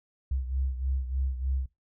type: beating tone pair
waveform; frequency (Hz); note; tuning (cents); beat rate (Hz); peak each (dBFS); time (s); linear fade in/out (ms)
sine; 65.2 / 68.5; C2 / C#2; -5 / -20; 3.3; -28 / -34; 0.31-1.66; 5
effects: noise-tail reverb RT60 0.2 s tail -21 dB re dry